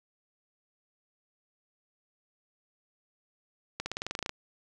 accelerating click train, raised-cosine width 0.2 ms, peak -16 dBFS, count 12, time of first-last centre 3.8-4.294 s, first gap 60 ms, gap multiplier 0.94, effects none

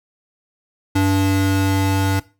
square tone pair together, 96.78 / 290 Hz, G2 / D4, -22 / -22 cents, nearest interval octave + perfect fifth, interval 1900 cents, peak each -18 / -19 dBFS, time 0.95-2.2 s, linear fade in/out 10 ms, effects noise-tail reverb RT60 0.3 s tail -18 dB re dry

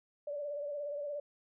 sine tone with vibrato, 580 Hz, D5, 22 cents flat, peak -36 dBFS, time 0.27-1.2 s, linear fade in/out 5 ms, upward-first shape sine, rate 17 Hz, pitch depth 46 cents each way, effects none

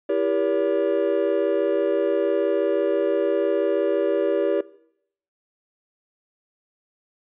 triangle chord, E diminished seventh, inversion none, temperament just, 329.6 / 395.6 / 474.7 / 569.6 Hz, E4 / G4 / Bb4 / Db5, 0 / +16 / +31 / +47 cents, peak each -25 / -22 / -25 / -22 dBFS, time 0.09-4.61 s, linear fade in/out 5 ms, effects noise-tail reverb RT60 0.7 s tail -20 dB re dry + resampled to 8000 Hz

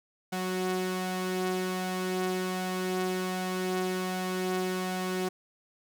sawtooth tone pair together, 185 / 368.7 Hz, F#3 / F#4, 0 / -6 cents, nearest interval octave, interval 1194 cents, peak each -28 dBFS, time 0.32-5.29 s, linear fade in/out 10 ms, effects none

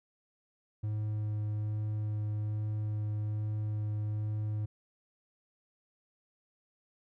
triangle tone with vibrato, 106.2 Hz, G#2, 39 cents sharp, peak -29 dBFS, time 0.83-4.66 s, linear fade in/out 10 ms, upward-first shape sine, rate 1.2 Hz, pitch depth 8 cents each way, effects none

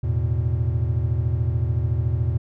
triangle chord, E suspended fourth, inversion none, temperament just, 82.41 / 109.88 / 123.61 Hz, E2 / A2 / B2, 0 / -2 / +2 cents, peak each -22 dBFS, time 0.03-2.38 s, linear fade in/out 10 ms, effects none

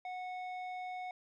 square tone with low-pass filter, 734 Hz, F#5, 14 cents flat, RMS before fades -42 dBFS, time 0.05-1.11 s, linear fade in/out 2 ms, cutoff 2300 Hz, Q 1.1, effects none

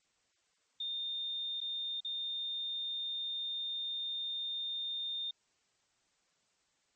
sine tone with dropouts, 3633 Hz, A#7, 45 cents flat, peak -35 dBFS, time 0.8-5.31 s, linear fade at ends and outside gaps 5 ms, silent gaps 1.605-1.613 / 2.005-2.047 s, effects white hiss -75 dBFS RMS until 6.95 s + MP3 32 kbps

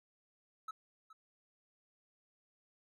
triangle tone with echo, 1300 Hz, E6, 24 cents flat, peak -38 dBFS, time 0.68-0.71 s, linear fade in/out 5 ms, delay 420 ms, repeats 1, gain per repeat -15 dB, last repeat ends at 1.13 s, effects none

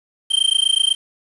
square tone with amplitude modulation, 3136 Hz, G7, in tune, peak -11 dBFS, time 0.3-0.95 s, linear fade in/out 20 ms, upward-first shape sine, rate 28 Hz, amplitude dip 100%, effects resampled to 24000 Hz + 7-bit

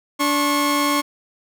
sawtooth tone pair together, 289.9 / 1085.4 Hz, D4 / C#6, -22 / -37 cents, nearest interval octave + major seventh, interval 2285 cents, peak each -16 dBFS, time 0.19-1.02 s, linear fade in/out 20 ms, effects none

